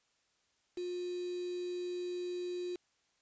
sine tone with quantisation, 356.7 Hz, F4, 37 cents sharp, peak -36 dBFS, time 0.77-2.76 s, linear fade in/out 5 ms, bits 8, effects white hiss -75 dBFS RMS until 3.21 s + resampled to 16000 Hz

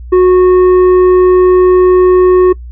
triangle tone with tanh clipping, 366.3 Hz, F#4, 17 cents flat, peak -4 dBFS, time 0.12-2.53 s, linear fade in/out 10 ms, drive 11 dB, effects noise-tail reverb RT60 0.1 s tail -23 dB re dry + added 60 Hz sine -24 dBFS peak until 2.71 s

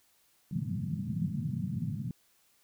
white band-pass noise, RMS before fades -34 dBFS, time 0.51-2.11 s, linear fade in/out 2 ms, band 100 to 210 Hz, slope 48 dB/octave, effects white hiss -68 dBFS RMS until 2.63 s

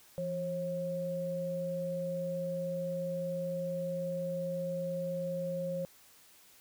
sine tone pair together, 170.09 / 540 Hz, F3 / C#5, -45 / -45 cents, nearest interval octave + minor sixth, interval 2000 cents, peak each -38 / -34 dBFS, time 0.18-5.85 s, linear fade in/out 0 ms, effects white hiss -60 dBFS RMS until 6.6 s

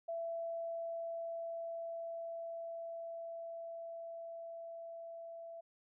sine tone with level ramp, 668 Hz, E5, 23 cents sharp, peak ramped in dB -37 to -46 dBFS, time 0.08-5.61 s, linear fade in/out 10 ms, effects none

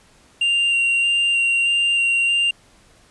triangle tone with vibrato, 2775 Hz, F7, 12 cents flat, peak -14 dBFS, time 0.41-2.51 s, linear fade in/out 5 ms, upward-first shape square, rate 1.6 Hz, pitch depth 9 cents each way, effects pink hiss -53 dBFS RMS until 3.1 s + resampled to 24000 Hz

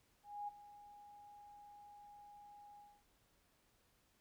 sine tone with ADSR envelope, 823 Hz, G#5, 16 cents flat, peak -40 dBFS, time 0.23-3.03 s, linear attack 250 ms, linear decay 15 ms, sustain -16 dB, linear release 250 ms, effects pink hiss -75 dBFS RMS until 4.2 s

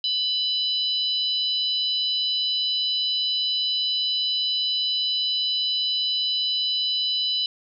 harmonic tone, 995 Hz, B5, 13 cents sharp, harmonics 3 / 4 / 5, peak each -25 / -24 / -34 dBFS, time 0.04-7.46 s, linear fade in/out 2 ms, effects none

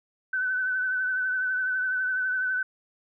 sine tone with vibrato, 1513 Hz, F#6, 38 cents sharp, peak -24 dBFS, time 0.33-2.63 s, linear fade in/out 5 ms, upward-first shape triangle, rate 12 Hz, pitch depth 39 cents each way, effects none

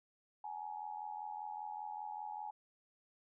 sine tone with amplitude modulation, 843 Hz, G#5, 26 cents sharp, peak -38 dBFS, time 0.44-2.51 s, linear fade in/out 5 ms, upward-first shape sine, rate 85.1 Hz, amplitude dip 80%, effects none

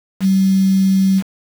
sine tone with quantisation, 191.7 Hz, G3, 38 cents flat, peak -10 dBFS, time 0.2-1.23 s, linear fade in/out 50 ms, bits 5, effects none

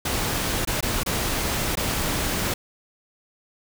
pink noise with dropouts, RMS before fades -25 dBFS, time 0.05-2.54 s, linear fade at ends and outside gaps 5 ms, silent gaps 0.651-0.673 / 0.808-0.826 / 1.034-1.061 / 1.755-1.771 s, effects none

